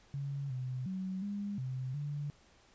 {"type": "tone with pitch steps", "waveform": "sine", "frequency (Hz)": [139.8, 127.8, 187.9, 202.8, 129.3, 145.5], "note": ["C#3", "C3", "F#3", "G#3", "C3", "D3"], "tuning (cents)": [15, -40, 27, -41, -20, -16], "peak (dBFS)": -35, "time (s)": [0.14, 2.3], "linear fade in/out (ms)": 0, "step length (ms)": 360, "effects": ["pink hiss -64 dBFS RMS until 2.74 s", "resampled to 16000 Hz"]}